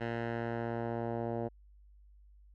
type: tone with low-pass filter sweep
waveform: 10% pulse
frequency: 116.54 Hz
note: A#2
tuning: in tune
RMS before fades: -36 dBFS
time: 0-1.49 s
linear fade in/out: 20 ms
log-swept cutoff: 2200 to 680 Hz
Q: 1.3
effects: added 50 Hz sine -56 dBFS peak until 2.54 s

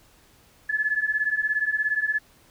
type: beating tone pair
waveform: sine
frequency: 1709 / 1726 Hz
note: G#6 / A6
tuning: +49 / -34 cents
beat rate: 17 Hz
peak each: -26 / -24 dBFS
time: 0.69-2.19 s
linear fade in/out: 10 ms
effects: pink hiss -57 dBFS RMS until 2.5 s

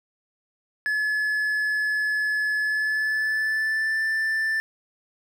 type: tone with pitch glide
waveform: triangle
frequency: 1712 to 1770.3 Hz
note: A6 to A6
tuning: -48 to +10 cents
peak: -20 dBFS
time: 0.86-4.6 s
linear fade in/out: 0 ms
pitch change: +58 cents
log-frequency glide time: 2.59-4.03 s
effects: none

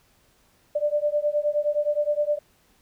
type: beating tone pair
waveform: sine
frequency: 587.3 / 596.9 Hz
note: D5 / D5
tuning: 0 / +28 cents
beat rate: 9.6 Hz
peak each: -24 dBFS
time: 0.75-2.39 s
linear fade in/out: 10 ms
effects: pink hiss -62 dBFS RMS until 2.81 s

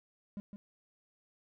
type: tone with echo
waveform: triangle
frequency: 202.9 Hz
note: G#3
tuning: 40 cents flat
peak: -36 dBFS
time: 0.37-0.4 s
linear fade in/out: 0 ms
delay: 160 ms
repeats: 1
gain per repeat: -6 dB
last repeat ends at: 0.56 s
effects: none

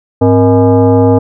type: tone with frequency modulation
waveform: sine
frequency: 104 Hz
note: G#2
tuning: 3 cents sharp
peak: -4 dBFS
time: 0.21-1.19 s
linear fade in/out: 10 ms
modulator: 367 Hz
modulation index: 1.5
effects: none

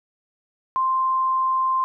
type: tone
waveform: sine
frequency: 1046.5 Hz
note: C6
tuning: in tune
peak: -18 dBFS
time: 0.76-1.84 s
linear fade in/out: 0 ms
effects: none

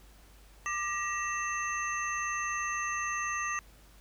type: tone cluster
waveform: sine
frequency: 1189 / 1908 / 2669 / 6290 Hz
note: D6 / A#6 / E7 / G8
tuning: +21 / +40 / +21 / +5 cents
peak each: -34 / -35 / -39 / -40 dBFS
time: 0.66-3.59 s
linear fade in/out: 0 ms
effects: added 50 Hz sine -55 dBFS peak until 4 s + pink hiss -60 dBFS RMS until 4 s

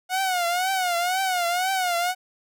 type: tone with vibrato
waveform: sawtooth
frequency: 727 Hz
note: F#5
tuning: 31 cents flat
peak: -18 dBFS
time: 0.09-2.15 s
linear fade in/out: 50 ms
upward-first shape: triangle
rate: 2 Hz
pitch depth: 120 cents each way
effects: none

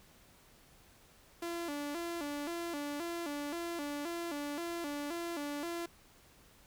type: tone with vibrato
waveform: sawtooth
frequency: 314.3 Hz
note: D#4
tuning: 18 cents sharp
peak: -33 dBFS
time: 1.42-5.86 s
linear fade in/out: 5 ms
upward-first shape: square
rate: 1.9 Hz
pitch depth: 140 cents each way
effects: pink hiss -62 dBFS RMS until 6.66 s

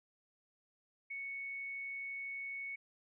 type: tone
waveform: sine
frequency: 2217 Hz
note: C#7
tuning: in tune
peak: -40 dBFS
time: 1.1-2.76 s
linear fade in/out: 10 ms
effects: none

